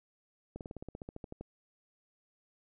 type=slowing click train; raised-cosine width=2 ms; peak=-29 dBFS; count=14; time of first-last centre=0.56-1.41 s; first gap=48 ms; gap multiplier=1.05; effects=none